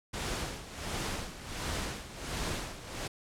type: noise with tremolo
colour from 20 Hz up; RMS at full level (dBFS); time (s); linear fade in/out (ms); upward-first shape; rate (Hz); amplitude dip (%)
pink; -34; 0.13-3.08; 10; sine; 1.4; 75
effects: low-pass 9000 Hz 12 dB/octave